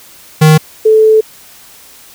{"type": "tone pair in turn", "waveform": ["square", "sine"], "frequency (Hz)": [155.56, 436.6], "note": ["D#3", "A4"], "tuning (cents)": [0, -13], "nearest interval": "octave + tritone", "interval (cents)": 1787, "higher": "second", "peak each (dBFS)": -3, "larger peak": "neither", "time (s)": [[0.41, 0.58], [0.85, 1.21]], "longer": "second", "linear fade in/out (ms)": 10, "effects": ["white hiss -38 dBFS RMS until 2.14 s"]}